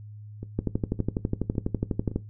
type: two click trains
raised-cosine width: 3 ms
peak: -23 / -12 dBFS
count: 4 / 20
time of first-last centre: 0.43-2.115 / 0.59-2.16 s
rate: 1.78 / 12.1 Hz
effects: noise-tail reverb RT60 0.2 s tail -17 dB re dry + added 105 Hz sine -40 dBFS peak until 2.29 s